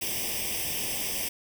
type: noise with comb filter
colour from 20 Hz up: white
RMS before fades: -31 dBFS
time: 0.01-1.29 s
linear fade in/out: 10 ms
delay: 0.36 ms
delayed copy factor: +0.95
effects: none